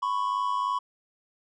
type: tone pair together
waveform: triangle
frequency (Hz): 996.9 / 1100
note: B5 / C#6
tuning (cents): +16 / -14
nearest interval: major second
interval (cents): 170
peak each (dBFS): -26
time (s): 0.02-0.79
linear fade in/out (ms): 10
effects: resampled to 22050 Hz